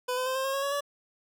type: tone with pitch steps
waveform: 25% pulse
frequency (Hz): 500 / 509.6 / 519.4 / 529.4 / 539.6 / 550 / 560.6 / 571.4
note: B4 / C5 / C5 / C5 / C#5 / C#5 / C#5 / D5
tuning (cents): +21 / -46 / -13 / +20 / -47 / -14 / +19 / -48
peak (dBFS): -24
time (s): 0.08-0.808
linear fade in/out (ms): 10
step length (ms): 91
effects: none